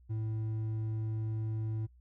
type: tone with hard clipping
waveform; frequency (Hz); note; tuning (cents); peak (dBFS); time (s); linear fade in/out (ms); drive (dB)
sine; 109.9; A2; -2; -34; 0.09-1.87; 20; 5
effects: noise-tail reverb RT60 0.1 s tail -21 dB re dry + added 61 Hz sine -57 dBFS peak until 2 s